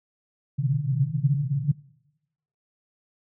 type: band-pass noise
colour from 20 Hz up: pink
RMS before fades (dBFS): -24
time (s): 0.58-1.72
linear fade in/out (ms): 10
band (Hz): 130 to 150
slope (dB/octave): 96
effects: noise-tail reverb RT60 0.9 s tail -22 dB re dry